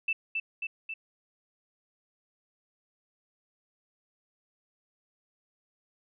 sine tone with echo, 2652 Hz, E7, 10 cents sharp, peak -25 dBFS, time 0.08-0.13 s, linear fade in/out 5 ms, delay 270 ms, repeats 3, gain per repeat -3 dB, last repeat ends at 0.94 s, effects none

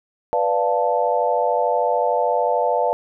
sine chord, B half-diminished seventh, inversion none, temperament equal, 493.9 / 587.3 / 698.5 / 880 Hz, B4 / D5 / F5 / A5, 0 / 0 / 0 / 0 cents, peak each -22 dBFS, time 0.33-2.93 s, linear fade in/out 0 ms, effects none

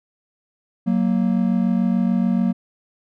triangle tone pair together, 186.19 / 233.1 Hz, F#3 / A#3, +11 / 0 cents, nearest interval major third, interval 389 cents, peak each -17 / -17 dBFS, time 0.86-2.53 s, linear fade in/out 20 ms, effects none

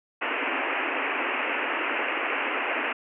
white band-pass noise, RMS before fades -28 dBFS, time 0.21-2.93 s, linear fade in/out 10 ms, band 250 to 2800 Hz, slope 96 dB/octave, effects none

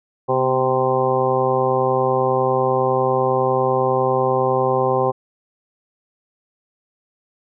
harmonic tone with a mistuned harmonic, 130 Hz, C3, 11 cents flat, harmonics 1 / 2 / 3 / 4 / 5 / 6 / 7 / 8, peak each -26 / -30 / -21 / -20 / -31 / -22 / -28 / -24 dBFS, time 0.28-5.12 s, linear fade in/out 20 ms, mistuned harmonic 2, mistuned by -81 cents, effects none

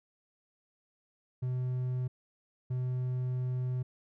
triangle tone bursts at uneven times, 126.6 Hz, B2, 43 cents sharp, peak -28 dBFS, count 2, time 1.42-2.08 / 2.7-3.83 s, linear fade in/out 10 ms, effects none

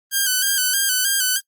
5% pulse tone with vibrato, 1553 Hz, G6, 17 cents flat, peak -6 dBFS, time 0.11-1.41 s, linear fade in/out 50 ms, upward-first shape square, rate 3.2 Hz, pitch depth 55 cents each way, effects noise-tail reverb RT60 0.1 s tail -24 dB re dry + Opus 32 kbps

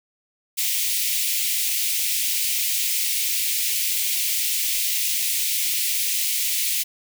white high-pass noise, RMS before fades -23 dBFS, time 0.57-6.84 s, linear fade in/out 20 ms, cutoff 2100 Hz, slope 48 dB/octave, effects none

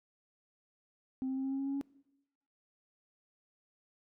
sine tone with pitch steps, 261.6 / 263.9 / 266.2 / 268.5 / 270.8 / 273.2 / 275.6 / 278 Hz, C4 / C4 / C4 / C4 / C#4 / C#4 / C#4 / C#4, 0 / +15 / +30 / +45 / -40 / -25 / -10 / +5 cents, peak -31 dBFS, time 1.22-1.812 s, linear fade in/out 0 ms, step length 74 ms, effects noise-tail reverb RT60 0.9 s tail -22 dB re dry + tanh soft clip ceiling -30 dBFS

